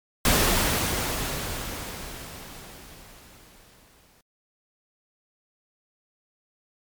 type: noise with exponential decay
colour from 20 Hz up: pink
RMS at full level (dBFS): -19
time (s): 0.25-4.21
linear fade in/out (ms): 2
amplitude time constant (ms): 860
effects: MP3 96 kbps